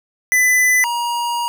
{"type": "tone pair in turn", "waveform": "square", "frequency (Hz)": [2002, 949.7], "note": ["B6", "A#5"], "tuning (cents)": [23, 32], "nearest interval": "octave + minor second", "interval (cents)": 1291, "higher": "first", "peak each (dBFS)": [-12, -19], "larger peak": "first", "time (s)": [[0.32, 0.84], [0.84, 1.48]], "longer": "second", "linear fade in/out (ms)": 0, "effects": []}